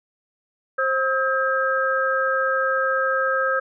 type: tone cluster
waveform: sine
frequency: 530 / 1284 / 1600 Hz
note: C5 / E6 / G6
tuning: +22 / -46 / +35 cents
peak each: -23 dBFS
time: 0.78-3.6 s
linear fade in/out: 10 ms
effects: none